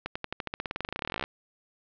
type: accelerating click train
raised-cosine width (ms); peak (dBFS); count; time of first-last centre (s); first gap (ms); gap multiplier
0.3; -15; 29; 0.06-1.239; 95; 0.93
effects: low-pass 4000 Hz 12 dB/octave